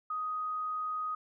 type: tone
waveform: sine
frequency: 1250 Hz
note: D#6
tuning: 8 cents sharp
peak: -32 dBFS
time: 0.1-1.15 s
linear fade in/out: 5 ms
effects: none